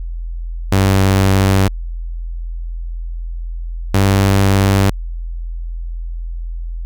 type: tone pair in turn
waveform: sawtooth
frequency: 96.6 / 98.01 Hz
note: G2 / G2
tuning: -25 / 0 cents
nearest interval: unison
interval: 25 cents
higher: second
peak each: -6 dBFS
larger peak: neither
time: 0.72-1.68 / 3.94-4.9 s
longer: neither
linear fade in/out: 5 ms
effects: added 42 Hz sine -21 dBFS peak until 6.85 s